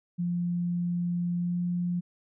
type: tone with pitch glide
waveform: sine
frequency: 174.61 to 176.03 Hz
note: F3 to F3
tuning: 0 to +14 cents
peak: -26 dBFS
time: 0.18-2.01 s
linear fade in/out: 20 ms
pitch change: +14 cents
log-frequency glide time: 1.37-1.59 s
effects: none